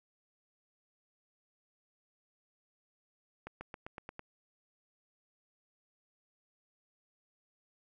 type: accelerating click train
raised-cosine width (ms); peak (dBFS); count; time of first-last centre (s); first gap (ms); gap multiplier
0.5; -28; 7; 3.47-4.194; 140; 0.94
effects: none